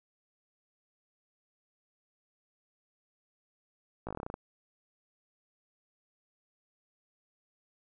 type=slowing click train; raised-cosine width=1 ms; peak=-24 dBFS; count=11; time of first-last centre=4.07-4.341 s; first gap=17 ms; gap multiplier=1.1; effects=none